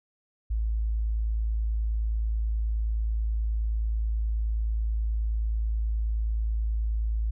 sine tone, 54.7 Hz, A1, 9 cents flat, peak -24 dBFS, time 0.5-7.31 s, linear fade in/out 10 ms, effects none

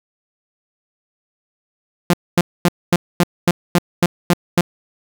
sawtooth tone bursts, 174.61 Hz, F3, in tune, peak -6 dBFS, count 10, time 2.1-4.61 s, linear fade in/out 2 ms, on 35 ms, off 240 ms, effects 8-bit

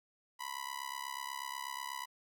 sawtooth tone with amplitude modulation, 990 Hz, B5, 4 cents sharp, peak -32 dBFS, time 0.39-2.06 s, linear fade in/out 20 ms, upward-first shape sine, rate 68.2 Hz, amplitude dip 95%, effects none

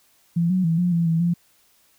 sine tone with pitch steps, 169.5 / 185.1 / 164.2 / 177.4 / 168.7 / 163.9 / 172.3 Hz, E3 / F#3 / E3 / F3 / E3 / E3 / F3, +49 / +1 / -6 / +27 / +40 / -10 / -23 cents, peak -17 dBFS, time 0.36-1.34 s, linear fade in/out 10 ms, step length 140 ms, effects white hiss -60 dBFS RMS until 1.98 s

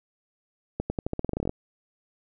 accelerating click train, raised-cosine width 2 ms, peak -14 dBFS, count 15, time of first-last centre 0.8-1.494 s, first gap 100 ms, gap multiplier 0.88, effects none

